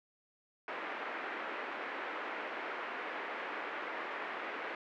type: band-pass noise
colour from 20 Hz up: white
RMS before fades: -41 dBFS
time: 0.68-4.75 s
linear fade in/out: 2 ms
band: 300 to 2100 Hz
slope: 24 dB/octave
effects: none